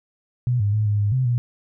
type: tone with pitch steps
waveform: sine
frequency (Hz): 123.2 / 102.1 / 107.1 / 103.8 / 102.7 / 129.5 / 121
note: B2 / G#2 / A2 / G#2 / G#2 / C3 / B2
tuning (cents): -4 / -29 / -46 / 0 / -19 / -17 / -35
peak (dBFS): -17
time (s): 0.47-1.38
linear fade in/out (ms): 0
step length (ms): 130
effects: none